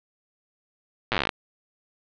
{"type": "slowing click train", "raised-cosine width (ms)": 0.3, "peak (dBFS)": -7, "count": 14, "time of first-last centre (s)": [1.12, 1.292], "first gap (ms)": 8, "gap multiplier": 1.08, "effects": ["resampled to 11025 Hz", "7-bit"]}